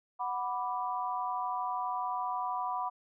sine chord, B minor, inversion second, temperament equal, 740 / 987.8 / 1174.7 Hz, F#5 / B5 / D6, 0 / 0 / 0 cents, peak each -36 / -34 / -38 dBFS, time 0.19-2.9 s, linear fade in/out 20 ms, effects none

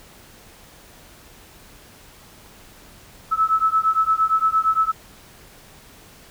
sine beating tone pair, 1300 / 1308.7 Hz, E6 / E6, -24 / -13 cents, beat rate 8.7 Hz, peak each -19 dBFS, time 3.31-4.92 s, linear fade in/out 20 ms, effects pink hiss -47 dBFS RMS until 6.3 s

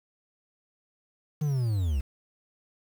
triangle linear sweep, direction down, 155.56 to 61.74 Hz, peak -22 dBFS, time 1.41-2.01 s, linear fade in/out 10 ms, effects 8-bit

